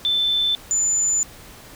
sine tone pair in turn, 3531 / 7023 Hz, A7 / A8, +5 / -4 cents, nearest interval octave, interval 1191 cents, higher second, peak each -17 dBFS, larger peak neither, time 0.05-0.55 / 0.71-1.23 s, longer second, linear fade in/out 0 ms, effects pink hiss -43 dBFS RMS until 1.75 s

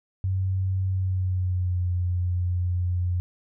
sine tone with pitch glide, 94.5 to 89.25 Hz, F#2 to F2, +37 to +38 cents, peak -22 dBFS, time 0.24-3.2 s, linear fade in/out 0 ms, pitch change -99 cents, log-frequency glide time 0.89-1.88 s, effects none

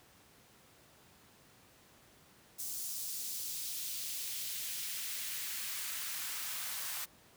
white noise with high-pass filter sweep, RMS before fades -40 dBFS, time 2.58-7.06 s, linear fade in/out 20 ms, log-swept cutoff 6300 to 930 Hz, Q 1, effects pink hiss -62 dBFS RMS until 7.36 s + high-pass 80 Hz 12 dB/octave

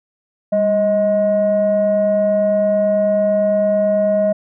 sine tone pair together, 200 / 629 Hz, G3 / D#5, +35 / +19 cents, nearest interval octave + minor sixth, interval 1984 cents, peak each -19 / -12 dBFS, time 0.52-4.33 s, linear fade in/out 10 ms, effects tanh soft clip ceiling -8 dBFS

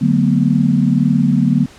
sine chord, B minor seventh, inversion first, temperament equal with one note detuned, 146.83 / 185 / 225.1 / 246.9 Hz, D3 / F#3 / A3 / B3, 0 / 0 / +40 / 0 cents, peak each -16 dBFS, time 0.01-1.66 s, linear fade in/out 10 ms, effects pink hiss -42 dBFS RMS until 1.78 s + low-pass 8000 Hz 12 dB/octave

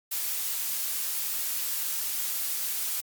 blue noise, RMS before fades -30 dBFS, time 0.11-3.01 s, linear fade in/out 10 ms, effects Opus 48 kbps

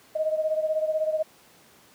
sine beating tone pair, 622.3 / 638.3 Hz, D#5 / D#5, 0 / +44 cents, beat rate 16 Hz, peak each -24 / -29 dBFS, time 0.15-1.23 s, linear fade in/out 10 ms, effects pink hiss -55 dBFS RMS until 1.94 s + high-pass 150 Hz 12 dB/octave

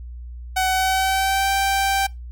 sawtooth tone with pitch glide, 751 to 782.4 Hz, F#5 to G5, +26 to -4 cents, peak -14 dBFS, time 0.56-2.07 s, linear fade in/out 10 ms, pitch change +70 cents, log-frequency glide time 0.7-1.51 s, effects noise-tail reverb RT60 0.2 s tail -22 dB re dry + added 60 Hz sine -32 dBFS peak until 2.31 s

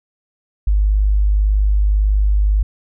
sine tone, 50.9 Hz, G#1, 34 cents flat, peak -11 dBFS, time 0.67-2.63 s, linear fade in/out 5 ms, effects none

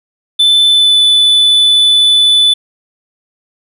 triangle tone with pitch glide, 3520 to 3488 Hz, A7 to A7, 0 to -16 cents, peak -4 dBFS, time 0.39-2.54 s, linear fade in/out 10 ms, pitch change -16 cents, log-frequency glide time 0.68-1.02 s, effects none

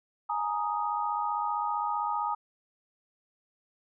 sine chord, Ab suspended second, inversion none, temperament equal with one note detuned, 836.9 / 932.3 / 1244.5 Hz, Ab5 / Bb5 / Eb6, +13 / 0 / 0 cents, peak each -32 dBFS, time 0.29-2.35 s, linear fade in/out 10 ms, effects none

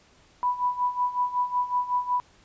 sine tone with tremolo, 987.8 Hz, B5, in tune, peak -20 dBFS, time 0.43-2.2 s, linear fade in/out 0 ms, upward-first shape sine, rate 5.4 Hz, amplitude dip 80%, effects pink hiss -58 dBFS RMS until 2.44 s + resampled to 16000 Hz

